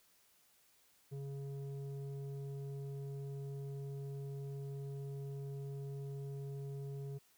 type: tone with low-pass filter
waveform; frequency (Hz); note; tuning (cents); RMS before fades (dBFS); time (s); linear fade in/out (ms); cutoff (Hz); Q
square; 138.59; C#3; 0; -44; 1.11-7.19; 20; 380; 1.5
effects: white hiss -70 dBFS RMS until 7.37 s